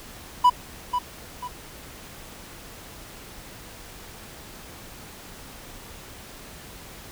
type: tone with echo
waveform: triangle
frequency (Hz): 987.8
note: B5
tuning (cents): 0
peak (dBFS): -10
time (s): 0.44-0.5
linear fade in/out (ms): 10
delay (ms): 490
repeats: 2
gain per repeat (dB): -9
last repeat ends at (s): 1.48
effects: pink hiss -43 dBFS RMS until 7.11 s